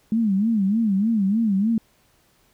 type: tone with vibrato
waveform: sine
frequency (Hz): 210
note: G#3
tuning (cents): +19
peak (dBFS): -17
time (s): 0.12-1.78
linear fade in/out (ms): 2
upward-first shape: sine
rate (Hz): 3.3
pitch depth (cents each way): 170
effects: pink hiss -61 dBFS RMS until 2.53 s